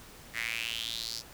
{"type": "tone with high-pass filter sweep", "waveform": "square", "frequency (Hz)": 57.4, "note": "A#1", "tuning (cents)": -26, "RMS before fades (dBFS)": -36, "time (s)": [0.33, 1.23], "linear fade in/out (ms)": 50, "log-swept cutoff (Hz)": [1900, 5100], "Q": 5.1, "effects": ["pink hiss -51 dBFS RMS until 1.33 s"]}